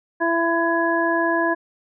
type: harmonic tone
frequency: 334.7 Hz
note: E4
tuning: 26 cents sharp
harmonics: 1 / 2 / 3 / 5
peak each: -22 / -23 / -24 / -23 dBFS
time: 0.2-1.55 s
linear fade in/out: 20 ms
effects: none